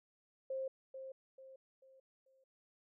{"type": "tone with echo", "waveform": "sine", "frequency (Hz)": 530, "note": "C5", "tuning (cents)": 22, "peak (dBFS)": -37, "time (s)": [0.5, 0.68], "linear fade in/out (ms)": 5, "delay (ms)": 440, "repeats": 4, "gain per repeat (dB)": -8, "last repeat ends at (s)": 2.44, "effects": []}